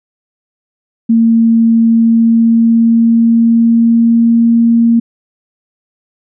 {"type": "tone with pitch glide", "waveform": "sine", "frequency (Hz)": [228.2, 231.9], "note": ["A#3", "A#3"], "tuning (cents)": [-37, -9], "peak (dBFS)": -5, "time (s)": [1.09, 5], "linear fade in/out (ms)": 10, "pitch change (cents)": 28, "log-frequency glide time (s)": [1.85, 4.55], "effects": []}